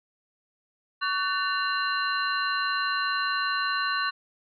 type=tone cluster; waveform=sine; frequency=1130 / 1505 / 1787 / 2787 / 4089 Hz; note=C#6 / F#6 / A6 / F7 / C8; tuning=+33 / +29 / +26 / -4 / -41 cents; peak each=-28 / -29 / -35 / -35 / -33 dBFS; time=1.01-4.11 s; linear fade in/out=20 ms; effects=none